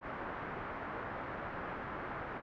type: low-pass noise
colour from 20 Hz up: white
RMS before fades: -42 dBFS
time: 0.01-2.42 s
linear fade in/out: 50 ms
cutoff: 1600 Hz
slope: 24 dB/octave
effects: none